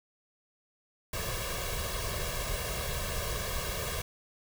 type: noise with comb filter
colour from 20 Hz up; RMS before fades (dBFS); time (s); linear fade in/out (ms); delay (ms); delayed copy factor
pink; -34; 1.13-4.02; 5; 1.8; +0.9
effects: none